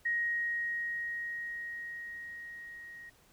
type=tone with level ramp; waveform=sine; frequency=1881 Hz; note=A#6; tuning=15 cents sharp; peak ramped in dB=-28 to -46 dBFS; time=0.05-3.1 s; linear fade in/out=10 ms; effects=pink hiss -64 dBFS RMS until 3.32 s